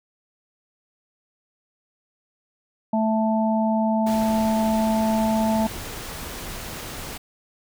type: harmonic tone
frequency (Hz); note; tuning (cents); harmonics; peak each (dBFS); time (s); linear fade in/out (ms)
220.1; A3; +1; 1 / 3 / 4; -20 / -25 / -26; 2.93-5.67; 5
type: noise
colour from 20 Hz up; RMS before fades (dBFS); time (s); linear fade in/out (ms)
pink; -34; 4.06-7.18; 10
effects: none